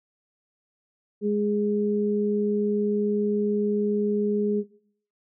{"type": "tone pair together", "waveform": "sine", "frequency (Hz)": [207.7, 414.7], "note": ["G#3", "G#4"], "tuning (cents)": [0, -3], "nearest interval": "octave", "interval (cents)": 1197, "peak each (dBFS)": -24, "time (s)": [1.21, 4.64], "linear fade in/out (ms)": 50, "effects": ["noise-tail reverb RT60 0.6 s tail -18 dB re dry"]}